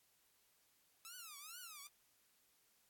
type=tone with vibrato; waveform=5% pulse; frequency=1293 Hz; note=E6; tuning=34 cents flat; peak=-40 dBFS; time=1.05-1.87 s; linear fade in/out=0 ms; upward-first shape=triangle; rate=2.3 Hz; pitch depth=270 cents each way; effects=white hiss -75 dBFS RMS until 2.89 s + AAC 64 kbps